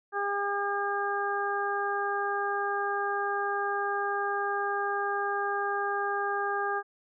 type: harmonic tone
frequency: 403.4 Hz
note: G4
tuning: 50 cents sharp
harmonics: 1 / 2 / 3 / 4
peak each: -33 / -32 / -33 / -33 dBFS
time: 0.12-6.83 s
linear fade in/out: 50 ms
effects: none